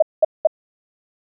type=tone bursts; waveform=sine; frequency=628 Hz; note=D#5; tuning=16 cents sharp; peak=-8 dBFS; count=3; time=0-0.472 s; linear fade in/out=5 ms; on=24 ms; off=200 ms; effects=none